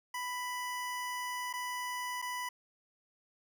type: tone with dropouts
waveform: 25% pulse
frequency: 990 Hz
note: B5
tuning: 4 cents sharp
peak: -32 dBFS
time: 0.14-2.49 s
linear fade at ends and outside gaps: 5 ms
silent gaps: 1.529-1.536 / 2.218-2.223 s
effects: none